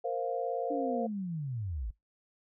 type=chord; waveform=sine; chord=Bb suspended second; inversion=none; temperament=equal with one note detuned; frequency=466.2 / 524.8 / 698.5 Hz; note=Bb4 / C5 / F5; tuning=0 / +5 / 0 cents; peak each=-35 dBFS; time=0.04-1.07 s; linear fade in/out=10 ms
type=linear sweep; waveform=sine; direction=down; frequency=296.5 to 45.99 Hz; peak=-33 dBFS; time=0.7-1.91 s; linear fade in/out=10 ms
effects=noise-tail reverb RT60 0.2 s tail -24 dB re dry